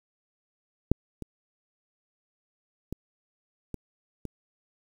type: clicks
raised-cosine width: 3 ms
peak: -6 / -23 / -20 / -21 / -22 dBFS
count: 5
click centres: 0.916 / 1.223 / 2.926 / 3.743 / 4.253 s
effects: 8-bit